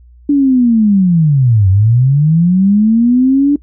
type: linear two-way sweep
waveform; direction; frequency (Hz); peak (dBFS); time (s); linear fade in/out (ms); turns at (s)
sine; down then up; 292.2 to 92 to 292.2; -6; 0.29-3.56; 5; 1.69
effects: noise-tail reverb RT60 0.1 s tail -21 dB re dry + added 60 Hz sine -38 dBFS peak until 3.62 s